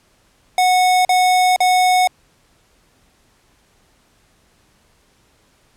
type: tone bursts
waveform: square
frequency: 734 Hz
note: F#5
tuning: 14 cents flat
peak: -12 dBFS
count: 3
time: 0.58-2.074 s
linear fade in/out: 2 ms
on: 470 ms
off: 42 ms
effects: pink hiss -57 dBFS RMS until 5.76 s + low-pass 11000 Hz 12 dB/octave